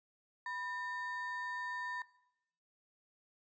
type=ring-modulated tone; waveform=triangle; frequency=1396.9 Hz; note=F6; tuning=in tune; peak=-34 dBFS; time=0.46-2.02 s; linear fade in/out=2 ms; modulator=410 Hz; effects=noise-tail reverb RT60 0.8 s tail -18 dB re dry + resampled to 16000 Hz